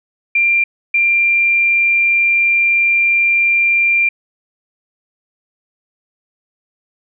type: tone bursts at uneven times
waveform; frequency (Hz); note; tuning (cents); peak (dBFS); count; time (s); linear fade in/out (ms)
sine; 2379; D7; +22; -10; 2; 0.35-0.64 / 0.94-4.09; 5
effects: none